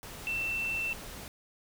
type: tone in noise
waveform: sine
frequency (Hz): 2680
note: E7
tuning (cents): +28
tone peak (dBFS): -30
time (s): 0.27-0.93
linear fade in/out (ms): 0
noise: pink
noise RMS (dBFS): -44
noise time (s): 0.03-1.28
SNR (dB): +11
effects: none